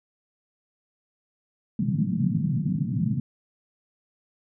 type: band-pass noise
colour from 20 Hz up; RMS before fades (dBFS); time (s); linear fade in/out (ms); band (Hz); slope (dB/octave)
pink; -25; 1.79-3.2; 2; 120 to 230; 48
effects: none